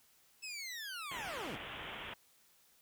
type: linear sweep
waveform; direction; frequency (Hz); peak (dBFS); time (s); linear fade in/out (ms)
20% pulse; down; 2637 to 74; -37; 0.42-1.57; 20
type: low-pass noise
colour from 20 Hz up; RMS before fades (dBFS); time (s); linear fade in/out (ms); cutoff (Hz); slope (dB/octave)
white; -46; 1.11-2.14; 5; 3400; 96
effects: white hiss -68 dBFS RMS until 2.81 s